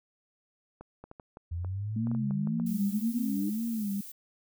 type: clicks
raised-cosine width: 1 ms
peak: -31 dBFS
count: 12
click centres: 0.81 / 1.04 / 1.114 / 1.198 / 1.371 / 1.647 / 2.071 / 2.115 / 2.149 / 2.309 / 2.473 / 2.599 s
type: exponential sweep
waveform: sine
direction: up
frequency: 82.41 to 310 Hz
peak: -31 dBFS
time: 1.51-3.5 s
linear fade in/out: 10 ms
type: tone with vibrato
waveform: sine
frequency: 214.6 Hz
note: A3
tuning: 43 cents flat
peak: -29 dBFS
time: 1.96-4.01 s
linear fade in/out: 5 ms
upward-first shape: sine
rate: 1.9 Hz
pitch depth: 140 cents each way
type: noise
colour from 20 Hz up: violet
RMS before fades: -45 dBFS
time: 2.66-4.12 s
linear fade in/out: 5 ms
effects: none